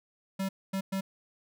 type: tone bursts at uneven times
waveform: square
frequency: 192.9 Hz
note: G3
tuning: 28 cents flat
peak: -30 dBFS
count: 3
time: 0.39-0.49 / 0.73-0.81 / 0.92-1.01 s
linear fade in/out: 10 ms
effects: none